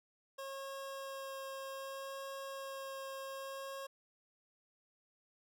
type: tone with vibrato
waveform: 25% pulse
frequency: 542 Hz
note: C#5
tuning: 39 cents flat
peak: -39 dBFS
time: 0.38-3.87 s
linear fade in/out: 10 ms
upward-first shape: sine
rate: 0.64 Hz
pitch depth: 9 cents each way
effects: none